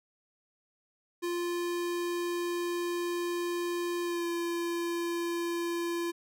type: tone with pitch glide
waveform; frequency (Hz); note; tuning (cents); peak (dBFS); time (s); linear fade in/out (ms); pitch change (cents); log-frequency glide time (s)
square; 348.2 to 342; F4 to F4; -5 to -36; -31; 1.22-6.12; 20; -31; 4.03-4.26
effects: none